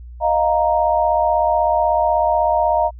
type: chord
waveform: sine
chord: Eb suspended second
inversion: none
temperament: equal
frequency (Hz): 622.3 / 698.5 / 932.3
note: Eb5 / F5 / Bb5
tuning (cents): 0 / 0 / 0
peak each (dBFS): -18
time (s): 0.2-2.91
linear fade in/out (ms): 50
effects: added 60 Hz sine -33 dBFS peak until 2.99 s